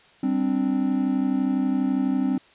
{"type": "chord", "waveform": "triangle", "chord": "G suspended fourth", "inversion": "none", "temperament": "equal", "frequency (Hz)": [196, 261.6, 293.7], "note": ["G3", "C4", "D4"], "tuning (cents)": [0, 0, 0], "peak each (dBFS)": [-25, -20, -26], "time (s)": [0.23, 2.38], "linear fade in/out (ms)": 5, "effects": ["white hiss -54 dBFS RMS until 2.54 s", "resampled to 8000 Hz"]}